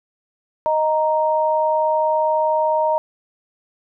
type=tone pair together; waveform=sine; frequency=622.2 / 932.3 Hz; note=D#5 / A#5; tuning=0 / 0 cents; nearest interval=perfect fifth; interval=700 cents; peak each=-18 / -18 dBFS; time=0.66-2.98 s; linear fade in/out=0 ms; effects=none